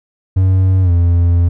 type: tone with pitch glide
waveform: triangle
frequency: 94 to 86.2 Hz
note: F#2 to F2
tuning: +28 to -22 cents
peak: -6 dBFS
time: 0.36-1.49 s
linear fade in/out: 10 ms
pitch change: -150 cents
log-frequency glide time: 0.82-0.91 s
effects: none